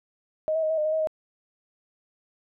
sine tone with pitch steps, 625 / 644 / 625 / 641 / 609 / 623 / 635 / 626 Hz, D#5 / E5 / D#5 / E5 / D#5 / D#5 / D#5 / D#5, +8 / -41 / +8 / -49 / -37 / +2 / +35 / +10 cents, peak -22 dBFS, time 0.48-1.072 s, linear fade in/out 0 ms, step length 74 ms, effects none

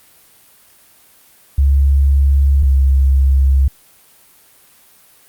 sine tone pair in turn, 69.3 / 67.48 Hz, C#2 / C#2, 0 / -46 cents, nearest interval unison, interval 46 cents, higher first, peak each -8 dBFS, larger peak neither, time 1.58-2.63 / 2.63-3.68 s, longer neither, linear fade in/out 5 ms, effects white hiss -48 dBFS RMS until 5.28 s + Opus 32 kbps

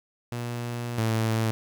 sawtooth tone pair in turn, 119.6 / 111.77 Hz, A#2 / A2, +45 / +28 cents, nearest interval minor second, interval 117 cents, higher first, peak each -26 / -19 dBFS, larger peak second, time 0.32-0.98 / 0.98-1.51 s, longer first, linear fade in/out 0 ms, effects 9-bit

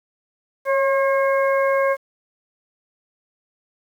harmonic tone with a mistuned harmonic, 539 Hz, C#5, 49 cents flat, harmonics 1 / 2 / 3 / 4, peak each -17 / -23 / -27 / -29 dBFS, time 0.65-1.97 s, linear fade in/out 50 ms, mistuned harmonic 1, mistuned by +28 cents, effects 8-bit

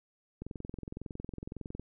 click train, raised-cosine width 3 ms, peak -27 dBFS, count 31, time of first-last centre 0.42-1.796 s, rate 21.8 Hz, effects none

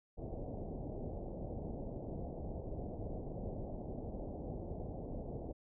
pink low-pass noise, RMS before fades -43 dBFS, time 0.17-5.53 s, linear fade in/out 20 ms, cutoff 730 Hz, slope 48 dB/octave, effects none

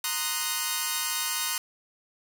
5% pulse chord, C half-diminished seventh, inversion third, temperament equal, 932.3 / 1046.5 / 1244.5 / 1480 Hz, Bb5 / C6 / Eb6 / Gb6, 0 / 0 / 0 / 0 cents, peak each -21 dBFS, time 0.04-1.58 s, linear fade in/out 2 ms, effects none

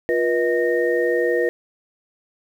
sine tone cluster, 351.4 / 483.2 / 633 / 1846 Hz, F4 / B4 / D#5 / A#6, +11 / -38 / +30 / -17 cents, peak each -22 / -19 / -27 / -26 dBFS, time 0.09-1.49 s, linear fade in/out 0 ms, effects 8-bit

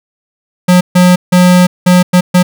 square tone bursts at uneven times, 180 Hz, F#3, 47 cents flat, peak -4 dBFS, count 6, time 0.68-0.81 / 0.95-1.16 / 1.32-1.67 / 1.86-2.03 / 2.13-2.21 / 2.34-2.43 s, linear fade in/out 10 ms, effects none

